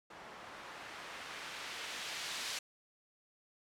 blue noise with low-pass filter sweep, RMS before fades -45 dBFS, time 0.1-2.59 s, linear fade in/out 5 ms, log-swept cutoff 960 to 4300 Hz, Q 0.72, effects none

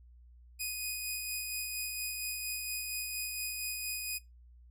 10% pulse tone with tremolo, 2489 Hz, D#7, in tune, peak -25 dBFS, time 0.59-4.19 s, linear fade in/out 20 ms, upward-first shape sine, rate 4.3 Hz, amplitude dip 30%, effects noise-tail reverb RT60 0.2 s tail -22 dB re dry + added 60 Hz sine -54 dBFS peak until 4.7 s

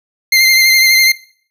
25% pulse tone with vibrato, 2093 Hz, C7, in tune, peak -3 dBFS, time 0.32-1.12 s, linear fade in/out 5 ms, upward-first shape sine, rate 12 Hz, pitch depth 26 cents each way, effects noise-tail reverb RT60 0.5 s tail -19 dB re dry

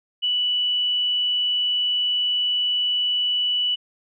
sine tone, 2960 Hz, F#7, in tune, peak -19 dBFS, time 0.22-3.76 s, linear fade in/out 20 ms, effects none

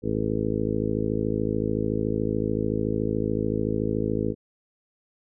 harmonic tone, 53.7 Hz, A1, 41 cents flat, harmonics 1 / 2 / 3 / 4 / 5 / 6 / 7 / 8 / 9, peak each -36 / -31 / -33 / -30 / -31 / -31 / -36 / -30 / -33 dBFS, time 0.02-4.35 s, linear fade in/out 50 ms, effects none

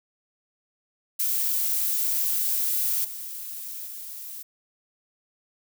violet noise with level steps, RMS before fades -25 / -36 / -38 dBFS, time 1.19-4.43 s, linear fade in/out 10 ms, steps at 3.04 / 3.86 s, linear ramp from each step 10 ms, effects none

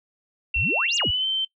sine tone with pitch glide, 2715 to 3101 Hz, F7 to G7, -50 to -19 cents, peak -21 dBFS, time 0.54-1.45 s, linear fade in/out 5 ms, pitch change +231 cents, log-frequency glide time 0.85-1.26 s
sine exponential two-way sweep, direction up then down, 51.91 to 7902 to 51.91 Hz, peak -26 dBFS, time 0.56-1.11 s, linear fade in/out 5 ms, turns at 0.96 s
effects noise-tail reverb RT60 0.1 s tail -20 dB re dry

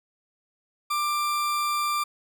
40% pulse tone, 1184 Hz, D6, 14 cents sharp, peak -23 dBFS, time 0.9-2.04 s, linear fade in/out 10 ms, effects none

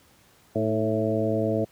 harmonic tone with a mistuned harmonic, 110 Hz, A2, in tune, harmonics 1 / 2 / 3 / 4 / 5 / 6, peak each -29 / -29 / -29 / -29 / -29 / -29 dBFS, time 0.55-1.65 s, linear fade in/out 10 ms, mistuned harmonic 3, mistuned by -42 cents, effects pink hiss -58 dBFS RMS until 1.71 s + high-pass 60 Hz 12 dB/octave

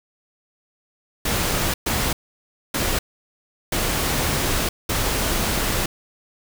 pink noise bursts at uneven times, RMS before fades -22 dBFS, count 5, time 1.25-1.74 / 1.86-2.13 / 2.74-2.99 / 3.72-4.69 / 4.89-5.86 s, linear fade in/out 5 ms, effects none

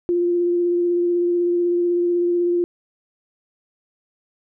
sine tone with vibrato, 349.2 Hz, F4, in tune, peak -16 dBFS, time 0.09-2.64 s, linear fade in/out 0 ms, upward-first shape sine, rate 16 Hz, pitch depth 14 cents each way, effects none

